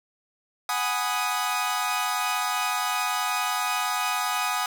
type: chord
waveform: sawtooth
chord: G# minor seventh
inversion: third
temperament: equal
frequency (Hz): 740 / 830.6 / 987.8 / 1244.5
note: F#5 / G#5 / B5 / D#6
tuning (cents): 0 / 0 / 0 / 0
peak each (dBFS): -27 / -27 / -29 / -24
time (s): 0.69-4.66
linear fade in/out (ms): 2
effects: none